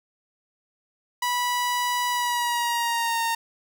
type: tone with pitch glide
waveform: sawtooth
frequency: 980 to 919.7 Hz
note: B5 to A#5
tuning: -14 to -24 cents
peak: -19 dBFS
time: 1.22-3.35 s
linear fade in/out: 5 ms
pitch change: -110 cents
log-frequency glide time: 2.1-3.21 s
effects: none